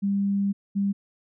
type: tone pair in turn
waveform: sine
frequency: 199.1 / 199.1 Hz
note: G3 / G3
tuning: +27 / +27 cents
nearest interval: unison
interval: 0 cents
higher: neither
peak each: -21 dBFS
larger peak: neither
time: 0.02-0.53 / 0.75-0.93 s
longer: first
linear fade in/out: 20 ms
effects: none